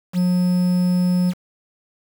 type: tone with quantisation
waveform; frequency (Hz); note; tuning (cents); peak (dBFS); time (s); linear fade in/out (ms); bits
triangle; 180; F#3; -47; -13; 0.13-1.34; 50; 6
effects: none